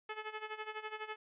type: tone with tremolo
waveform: 10% pulse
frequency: 431.1 Hz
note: A4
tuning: 35 cents flat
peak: -30 dBFS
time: 0.09-1.16 s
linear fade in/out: 5 ms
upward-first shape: sine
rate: 12 Hz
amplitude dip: 80%
effects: resampled to 8000 Hz